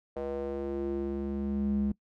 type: tone with band-pass filter sweep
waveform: square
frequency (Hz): 69.3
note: C#2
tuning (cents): 0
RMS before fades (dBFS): -32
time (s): 0.16-1.92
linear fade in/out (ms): 5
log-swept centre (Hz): 540 to 190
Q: 3.7
effects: noise-tail reverb RT60 0.1 s tail -22 dB re dry